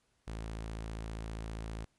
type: tone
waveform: sawtooth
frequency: 55 Hz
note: A1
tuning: in tune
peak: -35 dBFS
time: 0.27-1.85 s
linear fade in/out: 10 ms
effects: pink hiss -75 dBFS RMS until 1.98 s + resampled to 24000 Hz